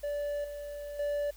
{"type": "tone with level steps", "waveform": "triangle", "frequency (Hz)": 581, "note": "D5", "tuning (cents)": -19, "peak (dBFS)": [-29, -36, -27], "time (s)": [0.03, 1.31], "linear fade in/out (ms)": 10, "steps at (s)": [0.44, 0.99], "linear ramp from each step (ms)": 5, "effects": ["added 50 Hz sine -51 dBFS peak until 1.36 s", "white hiss -58 dBFS RMS until 1.36 s"]}